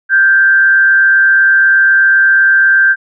sine tone with frequency modulation, 1568 Hz, G6, in tune, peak -5 dBFS, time 0.09-2.96 s, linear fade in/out 50 ms, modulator 135 Hz, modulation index 0.38, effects none

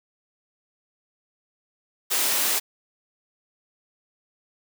white high-pass noise, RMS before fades -23 dBFS, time 2.1-2.6 s, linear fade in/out 20 ms, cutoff 300 Hz, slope 12 dB/octave, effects none

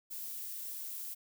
violet noise, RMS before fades -42 dBFS, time 0.1-1.15 s, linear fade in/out 20 ms, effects none

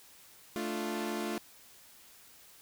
sawtooth chord, D minor, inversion second, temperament equal, 220 / 293.7 / 349.2 Hz, A3 / D4 / F4, 0 / 0 / 0 cents, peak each -33 / -37 / -33 dBFS, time 0.56-1.38 s, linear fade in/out 0 ms, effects white hiss -57 dBFS RMS until 2.61 s

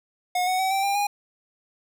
square tone with pitch steps, 724 / 741.8 / 760 / 778.7 / 797.8 / 817.4 Hz, F#5 / F#5 / F#5 / G5 / G5 / G#5, -38 / +4 / +46 / -12 / +30 / -28 cents, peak -22 dBFS, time 0.35-1.07 s, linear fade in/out 5 ms, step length 120 ms, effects none

